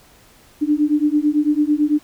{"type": "beating tone pair", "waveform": "sine", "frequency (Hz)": [293.7, 302.7], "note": ["D4", "D#4"], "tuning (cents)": [0, -48], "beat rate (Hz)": 9, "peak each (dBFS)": [-17, -17], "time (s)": [0.61, 1.99], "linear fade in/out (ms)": 20, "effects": ["pink hiss -50 dBFS RMS until 2.03 s"]}